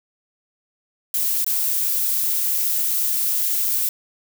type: noise with dropouts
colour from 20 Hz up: violet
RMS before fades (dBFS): -21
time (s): 1.14-3.89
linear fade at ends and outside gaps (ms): 2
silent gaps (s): 1.445-1.464
effects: none